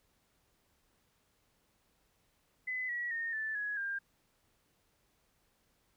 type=tone with pitch steps; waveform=sine; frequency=2016 / 1925 / 1838 / 1755 / 1675.8 / 1600.1 Hz; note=B6 / B6 / A#6 / A6 / G#6 / G6; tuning=+35 / -45 / -25 / -5 / +15 / +35 cents; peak=-34 dBFS; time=2.67-3.99 s; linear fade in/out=10 ms; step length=220 ms; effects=pink hiss -74 dBFS RMS until 5.96 s

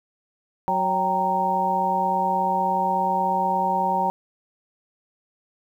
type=harmonic tone with a mistuned harmonic; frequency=185.7 Hz; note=F#3; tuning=7 cents sharp; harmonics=1 / 2 / 3 / 4 / 5; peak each=-30 / -34 / -30 / -24 / -22 dBFS; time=0.68-4.1 s; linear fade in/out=0 ms; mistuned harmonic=4; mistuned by=+80 cents; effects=9-bit

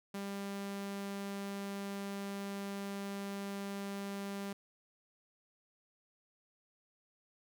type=tone; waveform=sawtooth; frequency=198.8 Hz; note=G3; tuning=25 cents sharp; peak=-35 dBFS; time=0.14-4.53 s; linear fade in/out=5 ms; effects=none

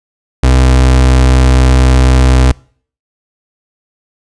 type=tone; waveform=35% pulse; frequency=64.1 Hz; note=C2; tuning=35 cents flat; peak=-3 dBFS; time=0.43-2.52 s; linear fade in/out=5 ms; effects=noise-tail reverb RT60 0.5 s tail -24 dB re dry + resampled to 22050 Hz

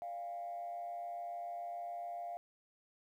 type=tone with frequency modulation; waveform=sine; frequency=697 Hz; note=F5; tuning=4 cents flat; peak=-39 dBFS; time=0.02-2.37 s; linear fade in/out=0 ms; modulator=107 Hz; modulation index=0.47; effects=tanh soft clip ceiling -36 dBFS + 12-bit

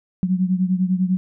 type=beating tone pair; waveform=sine; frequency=182.3 / 192.3 Hz; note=F#3 / G3; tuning=-25 / -33 cents; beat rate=10 Hz; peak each=-18 / -22 dBFS; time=0.23-1.17 s; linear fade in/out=0 ms; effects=none

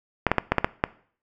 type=clicks; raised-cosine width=0.5 ms; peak=-3 dBFS; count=7; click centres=0.267 / 0.316 / 0.383 / 0.52 / 0.583 / 0.645 / 0.839 s; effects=noise-tail reverb RT60 0.5 s tail -20 dB re dry

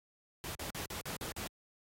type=noise bursts; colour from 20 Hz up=pink; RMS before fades=-41 dBFS; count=7; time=0.44-1.474 s; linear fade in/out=0 ms; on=110 ms; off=44 ms; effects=high-pass 60 Hz 12 dB/octave + AAC 48 kbps

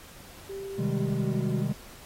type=tone with pitch glide; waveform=sine; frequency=392 to 370 Hz; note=G4 to F#4; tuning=0 to 0 cents; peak=-34 dBFS; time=0.49-1.63 s; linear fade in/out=10 ms; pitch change=-100 cents; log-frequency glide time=1.12-1.45 s
type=chord; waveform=triangle; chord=Ab major seventh; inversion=first; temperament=equal with one note detuned; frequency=129.53 / 155.56 / 196 / 207.7 Hz; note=C3 / Eb3 / G3 / Ab3; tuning=-17 / 0 / 0 / 0 cents; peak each=-28 / -29 / -30 / -30 dBFS; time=0.78-1.73 s; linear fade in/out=10 ms
effects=pink hiss -49 dBFS RMS until 2.05 s + AAC 48 kbps

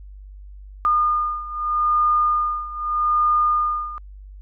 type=beating tone pair; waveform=sine; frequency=1216 / 1216.81 Hz; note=D#6 / D#6; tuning=-40 / -39 cents; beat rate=0.81 Hz; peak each=-19 / -22 dBFS; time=0.85-3.98 s; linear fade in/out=0 ms; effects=added 49 Hz sine -37 dBFS peak until 4.41 s

